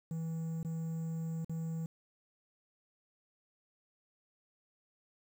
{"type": "tone with dropouts", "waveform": "triangle", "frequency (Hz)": 162.8, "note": "E3", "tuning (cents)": -21, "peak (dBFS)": -33, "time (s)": [0.11, 1.86], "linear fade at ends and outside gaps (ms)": 2, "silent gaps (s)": [[0.63, 0.648], [1.446, 1.495]], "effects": ["10-bit"]}